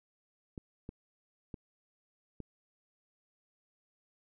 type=clicks; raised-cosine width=3 ms; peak=-29 dBFS; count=4; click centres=0.578 / 0.891 / 1.542 / 2.403 s; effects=none